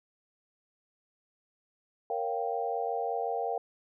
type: chord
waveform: sine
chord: G half-diminished seventh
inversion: first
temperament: equal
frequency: 466.2 / 554.4 / 698.5 / 784 Hz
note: Bb4 / Db5 / F5 / G5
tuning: 0 / 0 / 0 / 0 cents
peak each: -34 / -39 / -34 / -34 dBFS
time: 2.1-3.58 s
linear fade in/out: 2 ms
effects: none